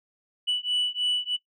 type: beating tone pair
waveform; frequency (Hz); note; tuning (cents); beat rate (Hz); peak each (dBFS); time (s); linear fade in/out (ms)
sine; 2960 / 2963.2; F#7 / F#7; 0 / +2; 3.2; -25; 0.47-1.37; 20
effects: noise-tail reverb RT60 0.1 s tail -19 dB re dry + tanh soft clip ceiling -20 dBFS